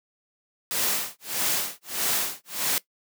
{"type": "noise with tremolo", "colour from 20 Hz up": "white", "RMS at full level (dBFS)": -24, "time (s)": [0.71, 2.78], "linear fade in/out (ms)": 0, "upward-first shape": "sine", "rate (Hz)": 1.6, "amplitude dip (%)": 100, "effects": ["noise-tail reverb RT60 0.1 s tail -18 dB re dry", "high-pass 150 Hz 12 dB/octave"]}